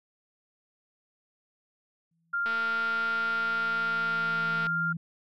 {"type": "tone with exponential growth", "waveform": "sine", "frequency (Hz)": 165.6, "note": "E3", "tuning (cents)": 8, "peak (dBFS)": -31, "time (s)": [2.11, 4.97], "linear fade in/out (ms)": 5, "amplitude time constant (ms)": 620}
{"type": "tone", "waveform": "sine", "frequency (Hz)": 1396.9, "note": "F6", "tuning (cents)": 0, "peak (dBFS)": -26, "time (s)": [2.33, 4.93], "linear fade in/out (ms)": 10}
{"type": "click train", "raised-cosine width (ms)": 0.3, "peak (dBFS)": -23, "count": 500, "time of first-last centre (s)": [2.46, 4.668], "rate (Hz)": 226}
{"effects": []}